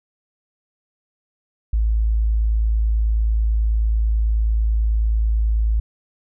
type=tone; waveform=sine; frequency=54.6 Hz; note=A1; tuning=13 cents flat; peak=-15 dBFS; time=1.73-5.8 s; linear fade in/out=5 ms; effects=none